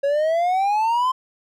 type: exponential sweep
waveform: triangle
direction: up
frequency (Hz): 551 to 1046.5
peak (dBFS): -15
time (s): 0.03-1.12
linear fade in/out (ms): 10
effects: none